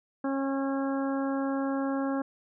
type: harmonic tone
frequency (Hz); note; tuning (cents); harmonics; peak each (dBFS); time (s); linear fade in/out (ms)
272.5; C#4; -29; 1 / 2 / 3 / 4 / 5 / 6; -28 / -34 / -38 / -40 / -42 / -44; 0.24-2.22; 5
effects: none